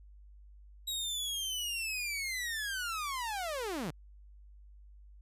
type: linear sweep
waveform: sawtooth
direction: down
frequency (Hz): 3844 to 130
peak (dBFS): -31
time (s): 0.87-3.91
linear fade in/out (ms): 10
effects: added 50 Hz sine -52 dBFS peak until 5.21 s + resampled to 32000 Hz